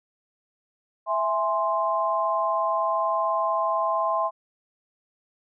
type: chord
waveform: sine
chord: E augmented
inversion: none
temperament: equal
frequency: 659.3 / 830.6 / 1046.5 Hz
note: E5 / G#5 / B#5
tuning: 0 / 0 / 0 cents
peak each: -26 / -29 / -24 dBFS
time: 1.06-4.31 s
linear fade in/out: 50 ms
effects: none